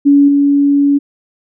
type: tone with level steps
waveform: sine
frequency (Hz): 283.5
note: C#4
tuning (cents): +39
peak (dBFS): -4 / -7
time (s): 0.05-0.99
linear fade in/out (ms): 20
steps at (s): 0.28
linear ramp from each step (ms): 5
effects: none